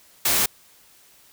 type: noise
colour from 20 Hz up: white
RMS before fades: -20 dBFS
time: 0.25-0.46 s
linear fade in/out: 5 ms
effects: white hiss -54 dBFS RMS until 1.32 s